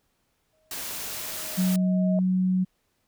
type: tone with exponential growth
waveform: sine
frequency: 629 Hz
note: D#5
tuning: 19 cents sharp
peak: -27 dBFS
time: 0.53-2.19 s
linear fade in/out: 1 ms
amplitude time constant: 360 ms
type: noise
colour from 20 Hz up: white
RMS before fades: -34 dBFS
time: 0.71-1.76 s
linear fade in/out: 2 ms
type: tone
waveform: sine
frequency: 185 Hz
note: F#3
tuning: in tune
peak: -20 dBFS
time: 1.57-2.65 s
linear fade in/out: 20 ms
effects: pink hiss -72 dBFS RMS until 3.07 s